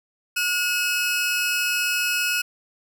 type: tone pair together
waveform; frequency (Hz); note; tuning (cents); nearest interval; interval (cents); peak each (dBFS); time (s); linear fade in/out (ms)
sawtooth; 1442.9 / 2571; F#6 / E7; -44 / -44; minor seventh; 1000; -21 / -20; 0.36-2.42; 10
effects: none